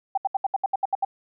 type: tone bursts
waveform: sine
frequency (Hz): 780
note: G5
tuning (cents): -9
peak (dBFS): -19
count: 10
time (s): 0.15-1.049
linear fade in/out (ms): 5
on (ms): 26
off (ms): 71
effects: none